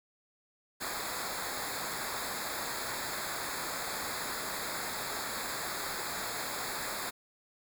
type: noise with comb filter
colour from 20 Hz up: pink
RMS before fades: -37 dBFS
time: 0.8-7.11 s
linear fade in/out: 20 ms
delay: 0.34 ms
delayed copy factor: -0.9
effects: none